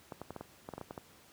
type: clicks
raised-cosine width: 1 ms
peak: -27 dBFS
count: 11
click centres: 0.122 / 0.216 / 0.306 / 0.363 / 0.41 / 0.689 / 0.737 / 0.78 / 0.813 / 0.909 / 0.978 s
effects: pink hiss -60 dBFS RMS until 1.32 s + high-pass 80 Hz 12 dB/octave